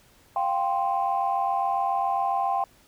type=chord; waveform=sine; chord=F suspended second; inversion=none; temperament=just; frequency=698.5 / 785.8 / 1047.7 Hz; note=F5 / G5 / C6; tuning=0 / +4 / +2 cents; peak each=-28 / -24 / -28 dBFS; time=0.36-2.64 s; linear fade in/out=2 ms; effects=tanh soft clip ceiling -14 dBFS + pink hiss -58 dBFS RMS until 2.87 s